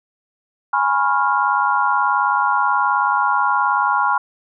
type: chord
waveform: sine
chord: C# dominant seventh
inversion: second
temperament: equal with one note detuned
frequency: 830.6 / 987.8 / 1086.5 / 1396.9 Hz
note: G#5 / B5 / C#6 / E#6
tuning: 0 / 0 / -35 / 0 cents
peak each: -20 dBFS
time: 0.73-4.18 s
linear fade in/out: 5 ms
effects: none